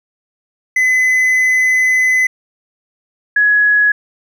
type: tone pair in turn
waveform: triangle / sine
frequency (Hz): 2022 / 1679.7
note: B6 / G#6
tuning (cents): +40 / +19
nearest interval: minor third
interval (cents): 321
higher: first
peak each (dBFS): -8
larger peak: neither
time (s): 0.76-2.27 / 3.36-3.92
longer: first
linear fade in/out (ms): 5
effects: none